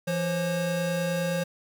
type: tone pair together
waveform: square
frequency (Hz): 169.1 / 536.9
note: E3 / C5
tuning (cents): +44 / +45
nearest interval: octave + minor sixth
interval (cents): 2001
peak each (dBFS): -29 / -29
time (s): 0.07-1.44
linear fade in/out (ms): 10
effects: none